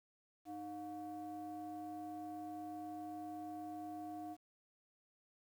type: ring-modulated tone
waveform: triangle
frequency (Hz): 203.6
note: G#3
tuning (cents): -34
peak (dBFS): -39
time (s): 0.45-4.37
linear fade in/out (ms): 50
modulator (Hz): 512
effects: 11-bit